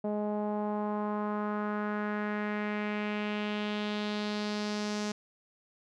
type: tone with low-pass filter sweep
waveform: sawtooth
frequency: 209.2 Hz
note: G#3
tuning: 13 cents sharp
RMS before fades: -33 dBFS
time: 0.04-5.12 s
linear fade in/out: 5 ms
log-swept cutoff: 660 to 6100 Hz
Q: 2.4
effects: none